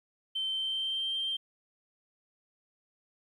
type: tone with pitch glide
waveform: sine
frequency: 3100 to 3156 Hz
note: G7 to G7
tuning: -20 to +11 cents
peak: -29 dBFS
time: 0.35-1.37 s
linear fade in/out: 10 ms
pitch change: +31 cents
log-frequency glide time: 0.47-1.15 s
effects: tanh soft clip ceiling -25 dBFS + 11-bit